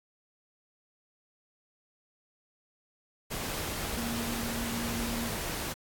sine tone in noise, 233.1 Hz, A#3, in tune, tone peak -34 dBFS, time 3.96-5.29 s, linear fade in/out 20 ms, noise pink, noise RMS -35 dBFS, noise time 3.3-5.74 s, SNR -2 dB, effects AAC 64 kbps

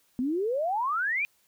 sine exponential sweep, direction up, 240 to 2489 Hz, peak -25 dBFS, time 0.19-1.25 s, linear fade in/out 0 ms, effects white hiss -67 dBFS RMS until 1.47 s

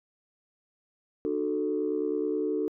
sine chord, D major, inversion none, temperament equal with one note detuned, 301.2 / 370 / 440 Hz, D4 / F#4 / A4, +44 / 0 / 0 cents, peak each -30 / -31 / -29 dBFS, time 1.25-2.68 s, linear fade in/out 0 ms, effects tanh soft clip ceiling -18 dBFS

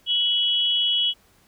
sine tone pair together, 2960 / 3322 Hz, F#7 / G#7, 0 / 0 cents, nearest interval major second, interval 200 cents, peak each -21 / -22 dBFS, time 0.06-1.14 s, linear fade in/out 50 ms, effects pink hiss -59 dBFS RMS until 1.47 s

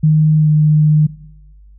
sine tone with pitch glide, 154.6 to 152.47 Hz, D#3 to D#3, -11 to -35 cents, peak -7 dBFS, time 0.03-1.07 s, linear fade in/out 10 ms, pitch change -24 cents, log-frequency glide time 0.38-0.5 s, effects noise-tail reverb RT60 1.0 s tail -20 dB re dry + added 50 Hz sine -39 dBFS peak until 1.78 s

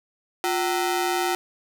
sawtooth ring-modulated tone, 559 Hz, C#5, 14 cents sharp, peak -15 dBFS, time 0.44-1.35 s, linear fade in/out 0 ms, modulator 205 Hz, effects none

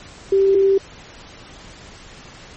sine tone pair in turn, 390 / 390 Hz, G4 / G4, -9 / -9 cents, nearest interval unison, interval 0 cents, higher neither, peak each -11 dBFS, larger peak neither, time 0.32-0.55 / 0.55-0.78 s, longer neither, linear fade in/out 5 ms, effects pink hiss -41 dBFS RMS until 2.56 s + MP3 32 kbps

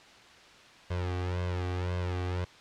sawtooth tone with flanger, 90 Hz, F#2, 47 cents flat, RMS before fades -32 dBFS, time 0.9-2.45 s, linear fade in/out 10 ms, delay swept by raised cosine 1.9 to 2.6 ms, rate 1.9 Hz, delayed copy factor +0.85, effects white hiss -53 dBFS RMS until 2.6 s + low-pass 4000 Hz 12 dB/octave

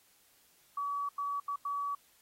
sine tone bursts at uneven times, 1139 Hz, C#6, 47 cents sharp, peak -32 dBFS, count 4, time 0.77-1.09 / 1.18-1.4 / 1.48-1.56 / 1.65-1.95 s, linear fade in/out 5 ms, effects white hiss -66 dBFS RMS until 2.21 s + AAC 48 kbps

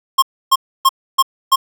square tone bursts, 1072 Hz, C6, 42 cents sharp, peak -8 dBFS, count 5, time 0.18-1.56 s, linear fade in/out 10 ms, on 44 ms, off 290 ms, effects none

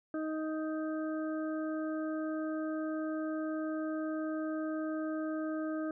harmonic tone, 312.8 Hz, D#4, 9 cents sharp, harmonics 1 / 2 / 4 / 5, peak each -34 / -40 / -46 / -48 dBFS, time 0.14-5.91 s, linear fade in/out 2 ms, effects none

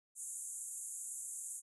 pink band-pass noise, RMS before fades -45 dBFS, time 0.15-1.62 s, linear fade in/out 50 ms, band 6800 to 11000 Hz, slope 96 dB/octave, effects none

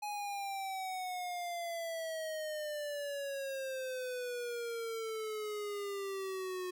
square exponential sweep, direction down, 838 to 362.5 Hz, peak -38 dBFS, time 0.02-6.71 s, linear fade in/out 10 ms, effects none

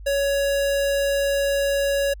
square tone, 559 Hz, C#5, 14 cents sharp, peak -20 dBFS, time 0.06-2.14 s, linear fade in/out 10 ms, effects added 50 Hz sine -36 dBFS peak until 2.2 s

